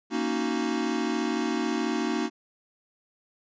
square chord, D# minor seventh, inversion second, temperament equal, 233.1 / 277.2 / 311.1 / 370 Hz, A#3 / C#4 / D#4 / F#4, 0 / 0 / 0 / 0 cents, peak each -31 / -33 / -31 / -33 dBFS, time 0.1-2.3 s, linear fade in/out 50 ms, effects resampled to 16000 Hz

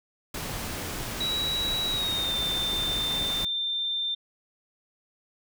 pink noise, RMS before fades -34 dBFS, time 0.34-3.45 s, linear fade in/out 5 ms
sine tone with pitch glide, 3885 to 3583 Hz, B7 to A7, -29 to +31 cents, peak -26 dBFS, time 1.2-4.15 s, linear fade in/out 10 ms, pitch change -140 cents, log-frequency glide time 1.86-2.36 s
effects none

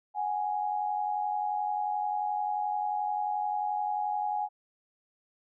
sine tone pair together, 739.2 / 830.6 Hz, F#5 / G#5, -2 / 0 cents, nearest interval major second, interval 202 cents, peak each -34 / -29 dBFS, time 0.14-4.49 s, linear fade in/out 50 ms, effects none

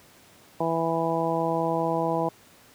harmonic tone, 164.81 Hz, E3, in tune, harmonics 1 / 2 / 3 / 4 / 5 / 6, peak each -31 / -30 / -29 / -29 / -30 / -31 dBFS, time 0.6-2.29 s, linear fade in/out 5 ms, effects pink hiss -54 dBFS RMS until 2.74 s + high-pass 100 Hz 12 dB/octave

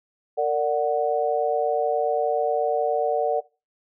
sine chord, Bb augmented, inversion none, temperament equal with one note detuned, 457.9 / 587.3 / 740 Hz, Bb4 / D5 / F#5, -31 / 0 / 0 cents, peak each -24 dBFS, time 0.37-3.41 s, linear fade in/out 20 ms, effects noise-tail reverb RT60 0.3 s tail -21 dB re dry

